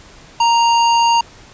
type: tone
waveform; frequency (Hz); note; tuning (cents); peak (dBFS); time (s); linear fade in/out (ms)
square; 932.3; A#5; 0; -11; 0.4-1.21; 5
effects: pink hiss -42 dBFS RMS until 1.53 s + resampled to 16000 Hz